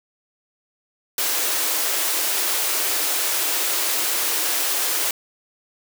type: high-pass noise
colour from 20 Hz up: white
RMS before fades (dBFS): -22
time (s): 1.18-5.11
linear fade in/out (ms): 2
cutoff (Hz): 290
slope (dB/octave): 96
effects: none